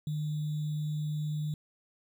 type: tone with sample-and-hold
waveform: sine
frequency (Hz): 151.5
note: D#3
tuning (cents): -46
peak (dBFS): -30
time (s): 0.07-1.54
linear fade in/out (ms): 2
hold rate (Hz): 3675
effects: none